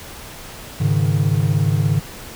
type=chord; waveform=triangle; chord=Ab suspended fourth; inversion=none; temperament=equal; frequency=103.83 / 138.59 / 155.56 Hz; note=Ab2 / Db3 / Eb3; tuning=0 / 0 / 0 cents; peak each=-17 dBFS; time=0.8-2 s; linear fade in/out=10 ms; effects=pink hiss -36 dBFS RMS until 2.35 s